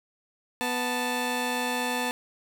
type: tone pair together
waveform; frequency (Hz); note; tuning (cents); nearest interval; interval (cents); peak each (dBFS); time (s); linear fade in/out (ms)
15% pulse; 246.9 / 879.9; B3 / A5; 0 / 0; octave + minor seventh; 2200; -23; 0.61-2.11; 0
effects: none